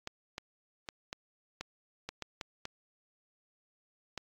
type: clicks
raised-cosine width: 0.2 ms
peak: -21 dBFS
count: 10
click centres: 0.074 / 0.381 / 0.888 / 1.129 / 1.61 / 2.09 / 2.223 / 2.412 / 2.654 / 4.177 s
effects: AAC 48 kbps